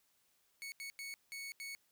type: tone bursts at uneven times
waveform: sawtooth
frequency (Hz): 2217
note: C#7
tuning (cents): 0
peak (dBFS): -40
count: 5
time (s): 0.62-0.72 / 0.8-0.9 / 0.99-1.14 / 1.32-1.52 / 1.6-1.75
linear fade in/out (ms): 0
effects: white hiss -75 dBFS RMS until 1.91 s